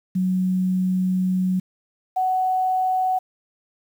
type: tone pair in turn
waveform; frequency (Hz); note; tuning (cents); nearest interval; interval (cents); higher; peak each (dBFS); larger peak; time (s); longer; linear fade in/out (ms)
sine; 185 / 745.8; F#3 / F#5; 0 / +14; 2 octaves; 2414; second; -18; neither; 0.15-1.6 / 2.16-3.19; first; 10
effects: 8-bit